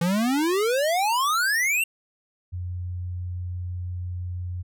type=exponential sweep; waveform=square; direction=up; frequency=164.81 to 2794 Hz; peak=-21 dBFS; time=0.01-1.84 s; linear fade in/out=5 ms
type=tone; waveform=sine; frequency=89.4 Hz; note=F2; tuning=41 cents sharp; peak=-28 dBFS; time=2.52-4.63 s; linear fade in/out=20 ms
effects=none